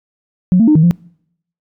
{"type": "tone with pitch steps", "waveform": "sine", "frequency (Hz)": [181.8, 226.2, 304.6, 157.8, 172.8], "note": ["F#3", "A3", "D#4", "D#3", "F3"], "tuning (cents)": [-30, 48, -37, 25, -18], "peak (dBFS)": -5, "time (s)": [0.52, 0.91], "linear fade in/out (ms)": 0, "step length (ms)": 78, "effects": ["noise-tail reverb RT60 0.7 s tail -26 dB re dry", "tanh soft clip ceiling -1 dBFS"]}